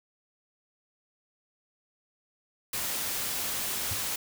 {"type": "noise", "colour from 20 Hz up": "white", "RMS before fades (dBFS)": -32, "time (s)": [2.73, 4.16], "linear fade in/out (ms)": 5}
{"type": "tone with exponential decay", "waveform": "triangle", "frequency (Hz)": 98, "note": "G2", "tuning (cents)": 0, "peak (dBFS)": -27, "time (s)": [3.91, 4], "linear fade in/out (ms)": 5, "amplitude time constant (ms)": 18}
{"effects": []}